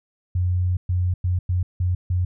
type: tone bursts at uneven times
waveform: sine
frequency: 90.2 Hz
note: F#2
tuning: 44 cents flat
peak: -18 dBFS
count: 6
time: 0.35-0.77 / 0.89-1.14 / 1.24-1.39 / 1.49-1.63 / 1.8-1.95 / 2.1-2.25 s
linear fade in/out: 5 ms
effects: none